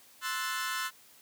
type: chord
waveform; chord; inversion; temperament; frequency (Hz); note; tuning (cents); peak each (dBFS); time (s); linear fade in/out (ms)
sawtooth; F# half-diminished seventh; second; equal; 1046.5 / 1318.5 / 1480 / 1760; C6 / E6 / F#6 / A6; 0 / 0 / 0 / 0; -34; 0.21-0.91; 50
effects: white hiss -58 dBFS RMS until 1.21 s + high-pass 100 Hz 12 dB/octave